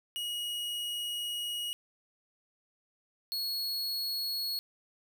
45% pulse tone pair in turn, 2896 / 4339 Hz, F#7 / C#8, -38 / -38 cents, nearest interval perfect fifth, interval 700 cents, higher second, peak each -33 / -31 dBFS, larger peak second, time 0.16-1.73 / 3.32-4.59 s, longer first, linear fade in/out 0 ms, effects none

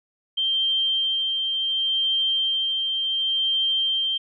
sine tone with tremolo, 3153 Hz, G7, 9 cents sharp, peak -19 dBFS, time 0.37-4.18 s, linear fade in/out 10 ms, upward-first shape sine, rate 0.69 Hz, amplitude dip 30%, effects none

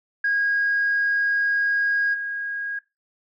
sine tone with level steps, 1638 Hz, G#6, 24 cents flat, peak -18 / -26 dBFS, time 0.24-2.79 s, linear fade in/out 5 ms, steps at 2.13 s, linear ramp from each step 20 ms, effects noise-tail reverb RT60 0.2 s tail -17 dB re dry + tanh soft clip ceiling -14 dBFS

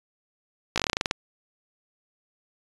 slowing click train, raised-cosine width 0.2 ms, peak -6 dBFS, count 12, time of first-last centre 0.76-1.111 s, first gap 17 ms, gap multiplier 1.12, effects resampled to 22050 Hz

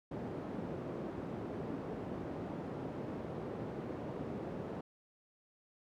white band-pass noise, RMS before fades -42 dBFS, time 0.11-4.81 s, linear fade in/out 5 ms, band 110 to 410 Hz, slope 12 dB/octave, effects none

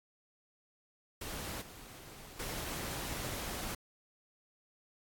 pink noise with level steps, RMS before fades -42 / -52 / -40 dBFS, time 1.21-3.75 s, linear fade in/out 5 ms, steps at 1.61 / 2.39 s, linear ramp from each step 10 ms, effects AAC 64 kbps

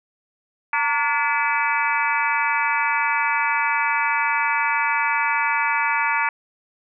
harmonic tone with a mistuned harmonic, 287.2 Hz, D4, 39 cents flat, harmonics 3 / 4 / 5 / 6 / 7 / 8 / 9, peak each -23 / -27 / -26 / -27 / -28 / -25 / -31 dBFS, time 0.73-6.29 s, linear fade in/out 2 ms, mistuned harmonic 3, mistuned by +95 cents, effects none

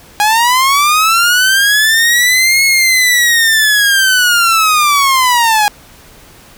sawtooth linear two-way sweep, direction up then down, 819 to 2185 to 819 Hz, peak -4 dBFS, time 0.2-5.68 s, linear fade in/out 0 ms, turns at 2.64 s, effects pink hiss -40 dBFS RMS until 6.57 s

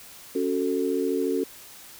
sine chord, F# minor, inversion second, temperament just, 277.5 / 370 / 444 Hz, C#4 / F#4 / A4, +2 / 0 / +16 cents, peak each -27 dBFS, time 0.35-1.44 s, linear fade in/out 5 ms, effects white hiss -46 dBFS RMS until 1.99 s

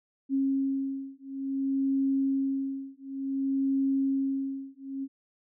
sine beating tone pair, 270.9 / 271.46 Hz, C#4 / C#4, -40 / -36 cents, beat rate 0.56 Hz, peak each -29 dBFS, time 0.29-5.08 s, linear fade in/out 50 ms, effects none

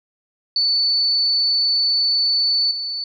sine tone with level steps, 4486 Hz, C#8, 20 cents sharp, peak -15 / -23 dBFS, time 0.56-3.04 s, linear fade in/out 2 ms, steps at 2.71 s, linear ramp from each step 2 ms, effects none

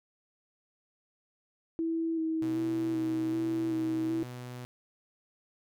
sine tone with vibrato, 324.4 Hz, E4, 28 cents flat, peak -28 dBFS, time 1.79-4.23 s, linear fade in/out 0 ms, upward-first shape square, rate 1.3 Hz, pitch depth 19 cents each way
sawtooth tone, 124 Hz, B2, 7 cents sharp, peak -36 dBFS, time 2.42-4.65 s, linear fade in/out 0 ms
effects none

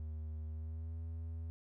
triangle tone with pitch glide, 78 to 81.59 Hz, D#2 to E2, +5 to -17 cents, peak -38 dBFS, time 0-1.5 s, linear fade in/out 0 ms, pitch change +78 cents, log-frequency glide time 0.47-0.96 s, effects none

